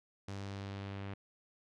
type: tone with low-pass filter sweep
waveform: sawtooth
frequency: 98.9 Hz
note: G2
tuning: 16 cents sharp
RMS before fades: -43 dBFS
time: 0.28-1.14 s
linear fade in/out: 5 ms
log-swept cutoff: 6500 to 2600 Hz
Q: 1.3
effects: none